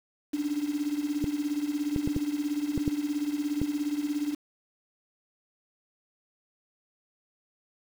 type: tone with tremolo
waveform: sine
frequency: 293.7 Hz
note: D4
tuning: in tune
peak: -24 dBFS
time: 0.33-4.35 s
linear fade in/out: 10 ms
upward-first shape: sine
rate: 17 Hz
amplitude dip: 70%
type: clicks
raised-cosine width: 3 ms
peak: -15 dBFS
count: 7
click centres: 1.242 / 1.962 / 2.075 / 2.164 / 2.777 / 2.878 / 3.616 s
effects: 7-bit